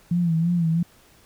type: tone with vibrato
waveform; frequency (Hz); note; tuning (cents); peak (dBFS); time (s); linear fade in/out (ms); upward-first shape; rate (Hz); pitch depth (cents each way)
sine; 168.6; E3; +39; -18; 0.11-0.83; 5; sine; 3; 74
effects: pink hiss -55 dBFS RMS until 1.25 s